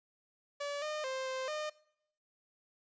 sawtooth tone with pitch steps, 574 / 609 / 525 / 522 / 609 Hz, D5 / D#5 / C5 / C5 / D#5, -40 / -37 / +6 / -4 / -37 cents, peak -32 dBFS, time 0.6-1.7 s, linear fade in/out 10 ms, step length 220 ms, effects noise-tail reverb RT60 0.7 s tail -21 dB re dry + resampled to 16000 Hz

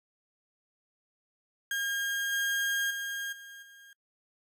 35% pulse tone with level steps, 1618 Hz, G#6, 46 cents flat, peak -28 / -26 / -32 / -44 / -50 dBFS, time 1.71-3.93 s, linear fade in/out 2 ms, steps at 2.32 / 2.9 / 3.32 / 3.62 s, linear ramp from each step 10 ms, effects noise-tail reverb RT60 0.1 s tail -23 dB re dry

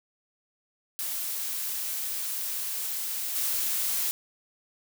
blue noise with level steps, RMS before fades -32 / -28 dBFS, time 0.99-4.11 s, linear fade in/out 0 ms, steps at 3.35 s, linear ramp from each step 10 ms, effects none

